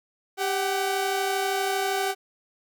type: tone pair together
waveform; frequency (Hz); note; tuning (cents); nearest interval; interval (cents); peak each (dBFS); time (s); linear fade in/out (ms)
sawtooth; 393.8 / 755; G4 / F#5; +8 / +35; major seventh; 1127; -23; 0.37-2.15; 50
effects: none